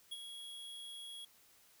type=tone with ADSR envelope; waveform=square; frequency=3322 Hz; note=G#7; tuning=in tune; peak=-40 dBFS; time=0.11-1.25 s; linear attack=14 ms; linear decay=32 ms; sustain=-7 dB; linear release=5 ms; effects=white hiss -66 dBFS RMS until 1.8 s